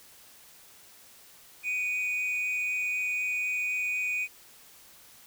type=tone pair together; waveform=triangle; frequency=2281 / 2476 Hz; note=C#7 / D#7; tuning=+49 / -9 cents; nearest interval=minor second; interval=142 cents; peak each=-34 / -26 dBFS; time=1.63-4.28 s; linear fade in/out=50 ms; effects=tanh soft clip ceiling -19 dBFS + white hiss -54 dBFS RMS until 5.26 s